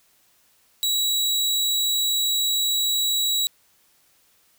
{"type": "tone", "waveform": "sawtooth", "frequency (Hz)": 3889, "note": "B7", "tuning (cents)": -27, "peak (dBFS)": -17, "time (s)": [0.83, 3.47], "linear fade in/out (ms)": 0, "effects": ["white hiss -61 dBFS RMS until 4.58 s"]}